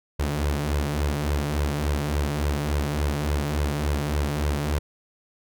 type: tone with flanger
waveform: sawtooth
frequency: 73.1 Hz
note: D2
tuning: 7 cents flat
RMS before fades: -25 dBFS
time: 0.19-4.79 s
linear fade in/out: 10 ms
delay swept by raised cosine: 1.9 to 6.6 ms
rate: 3.5 Hz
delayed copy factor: +0.7
effects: none